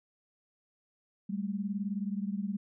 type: beating tone pair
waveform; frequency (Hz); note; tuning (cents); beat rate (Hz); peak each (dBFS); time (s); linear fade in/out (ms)
sine; 196 / 215; G3 / A3; 0 / -40; 19; -33 / -36; 1.29-2.57; 10
effects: none